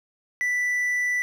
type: tone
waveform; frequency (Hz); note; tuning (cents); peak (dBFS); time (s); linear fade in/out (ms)
triangle; 1975.5; B6; 0; -20; 0.41-1.22; 0
effects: none